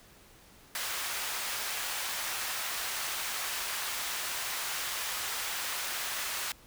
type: high-pass noise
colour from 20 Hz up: pink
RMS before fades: -35 dBFS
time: 0.75-6.52 s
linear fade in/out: 2 ms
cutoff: 1100 Hz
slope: 12 dB/octave
effects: pink hiss -57 dBFS RMS until 6.66 s

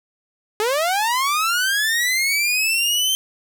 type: linear sweep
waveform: sawtooth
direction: up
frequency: 410.7 to 3130 Hz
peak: -14 dBFS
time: 0.6-3.15 s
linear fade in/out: 0 ms
effects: none

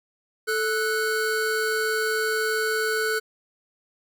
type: tone pair together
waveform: square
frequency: 438.4 / 1480 Hz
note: A4 / F#6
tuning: -6 / 0 cents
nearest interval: octave + major sixth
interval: 2106 cents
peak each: -26 dBFS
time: 0.47-3.2 s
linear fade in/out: 20 ms
effects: none

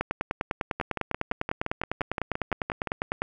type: two click trains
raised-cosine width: 0.5 ms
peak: -14 / -11 dBFS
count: 13 / 33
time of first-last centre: 0.8-2.873 / 0.01-3.22 s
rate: 5.79 / 9.97 Hz
effects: none

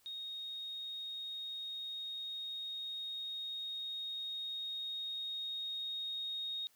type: tone with level ramp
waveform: sine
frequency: 3729 Hz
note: A#7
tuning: in tune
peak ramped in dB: -41 to -37 dBFS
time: 0.06-6.67 s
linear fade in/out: 0 ms
effects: white hiss -69 dBFS RMS until 6.75 s

